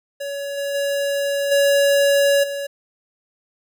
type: tone with level steps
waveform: square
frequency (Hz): 563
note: C#5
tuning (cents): +27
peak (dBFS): -26 / -23 / -20 / -14 / -25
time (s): 0.2-2.67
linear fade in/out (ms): 10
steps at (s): 0.57 / 0.74 / 1.51 / 2.43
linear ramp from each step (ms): 10
effects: none